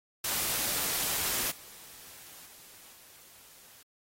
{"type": "noise with level steps", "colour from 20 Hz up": "white", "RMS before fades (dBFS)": [-31, -50, -53, -55], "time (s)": [0.24, 3.83], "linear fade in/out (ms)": 5, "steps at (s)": [1.5, 2.45, 2.92], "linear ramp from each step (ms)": 20, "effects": ["AAC 48 kbps"]}